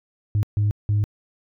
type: tone bursts at uneven times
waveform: sine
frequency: 103.83 Hz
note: G#2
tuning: in tune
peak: -15 dBFS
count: 3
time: 0.35-0.43 / 0.57-0.71 / 0.89-1.04 s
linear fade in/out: 0 ms
effects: tanh soft clip ceiling -15 dBFS